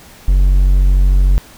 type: tone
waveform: triangle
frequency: 46.69 Hz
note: F#1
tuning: 16 cents sharp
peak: -5 dBFS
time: 0.28-1.38 s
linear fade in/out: 0 ms
effects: pink hiss -40 dBFS RMS until 1.57 s